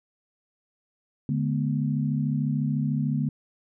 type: chord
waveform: sine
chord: G# diminished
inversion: second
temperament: equal with one note detuned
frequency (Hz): 146.83 / 213.1 / 246.9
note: D3 / G#3 / B3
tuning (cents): 0 / +45 / 0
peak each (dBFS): -25 / -29 / -29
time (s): 1.29-3.29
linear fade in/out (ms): 2
effects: none